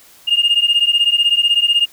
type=beating tone pair; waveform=sine; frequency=2825 / 2841 Hz; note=F7 / F7; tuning=+19 / +29 cents; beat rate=16 Hz; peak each=-13 dBFS; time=0.27-1.86 s; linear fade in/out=20 ms; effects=tanh soft clip ceiling -6 dBFS + white hiss -46 dBFS RMS until 1.92 s